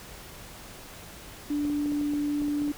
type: tone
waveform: sine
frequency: 292.5 Hz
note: D4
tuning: 7 cents flat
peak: -25 dBFS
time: 1.5-2.72 s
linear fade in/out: 5 ms
type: clicks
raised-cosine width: 2 ms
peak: -27 dBFS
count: 10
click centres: 1.651 / 1.7 / 1.859 / 1.92 / 2.013 / 2.136 / 2.419 / 2.483 / 2.619 / 2.678 s
effects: pink hiss -45 dBFS RMS until 2.77 s